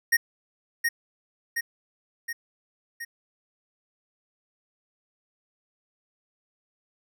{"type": "tone with echo", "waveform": "square", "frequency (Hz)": 1864.7, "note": "A#6", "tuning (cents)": 0, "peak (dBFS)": -18, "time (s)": [0.12, 0.17], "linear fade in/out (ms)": 10, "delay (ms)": 720, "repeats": 4, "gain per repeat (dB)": -4, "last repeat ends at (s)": 3.05, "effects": []}